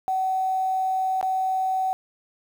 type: tone with dropouts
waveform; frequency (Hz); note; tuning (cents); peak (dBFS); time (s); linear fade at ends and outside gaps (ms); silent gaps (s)
sine; 756; F#5; +37; -21; 0.08-1.93; 0; 1.212-1.228
effects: 8-bit